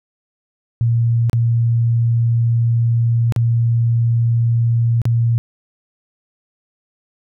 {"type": "tone with dropouts", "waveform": "sine", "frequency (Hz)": 116.7, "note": "A#2", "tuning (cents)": 2, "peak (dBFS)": -12, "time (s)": [0.81, 5.38], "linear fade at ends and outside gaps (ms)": 0, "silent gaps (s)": [[1.297, 1.331], [3.323, 3.362], [5.017, 5.054]], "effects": []}